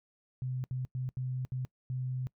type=tone bursts at uneven times; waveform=sine; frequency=128.1 Hz; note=C3; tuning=36 cents flat; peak=-32 dBFS; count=6; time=0.42-0.64 / 0.71-0.85 / 0.95-1.09 / 1.17-1.45 / 1.52-1.65 / 1.9-2.27 s; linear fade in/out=0 ms; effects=noise-tail reverb RT60 0.1 s tail -23 dB re dry